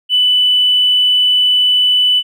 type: tone with tanh clipping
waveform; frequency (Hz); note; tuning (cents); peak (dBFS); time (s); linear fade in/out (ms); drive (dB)
triangle; 2987; F#7; +16; -8; 0.09-2.23; 50; 1
effects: none